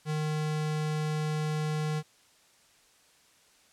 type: tone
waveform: square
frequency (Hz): 153.4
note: D#3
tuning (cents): -24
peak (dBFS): -29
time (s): 0.05-2.03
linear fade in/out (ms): 50
effects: white hiss -62 dBFS RMS until 3.72 s + low-pass 9000 Hz 12 dB/octave